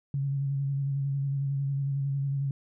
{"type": "tone with vibrato", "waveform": "sine", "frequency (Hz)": 138.59, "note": "C#3", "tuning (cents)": 0, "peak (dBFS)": -26, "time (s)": [0.14, 2.51], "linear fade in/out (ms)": 2, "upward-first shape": "square", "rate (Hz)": 11, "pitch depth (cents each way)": 22, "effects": []}